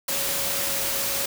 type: tone in noise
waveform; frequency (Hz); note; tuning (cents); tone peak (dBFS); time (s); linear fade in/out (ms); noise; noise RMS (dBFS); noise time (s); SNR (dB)
sine; 554.4; C#5; 0; -36; 0.08-1.26; 5; white; -26; 0.08-1.26; -13
effects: none